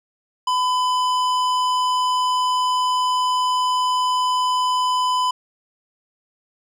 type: tone with hard clipping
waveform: sine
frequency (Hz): 1005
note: B5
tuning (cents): +30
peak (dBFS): -19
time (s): 0.47-5.31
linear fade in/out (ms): 5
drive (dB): 13
effects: none